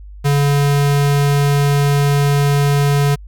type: tone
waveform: square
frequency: 142.6 Hz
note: C#3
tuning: 49 cents sharp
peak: -12 dBFS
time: 0.24-3.16 s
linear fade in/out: 20 ms
effects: added 50 Hz sine -32 dBFS peak until 3.27 s